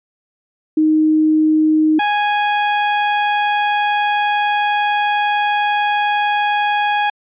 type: tone pair in turn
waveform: sine / sawtooth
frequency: 311.1 / 828.9 Hz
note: D#4 / G#5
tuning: 0 / -4 cents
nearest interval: octave + perfect fourth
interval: 1696 cents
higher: second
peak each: -10 dBFS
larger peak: neither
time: 0.77-1.99 / 1.99-7.1 s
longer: second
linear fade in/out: 5 ms
effects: resampled to 8000 Hz